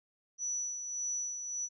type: tone with tremolo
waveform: sine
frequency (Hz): 5920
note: F#8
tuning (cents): 0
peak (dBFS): -32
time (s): 0.38-1.69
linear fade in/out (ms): 50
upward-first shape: sine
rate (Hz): 1.7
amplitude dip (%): 50
effects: none